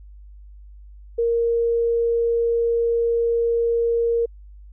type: tone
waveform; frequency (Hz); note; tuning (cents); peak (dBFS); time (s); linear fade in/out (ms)
sine; 466.2; A#4; 0; -17; 1.18-4.26; 10
effects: added 50 Hz sine -40 dBFS peak until 4.72 s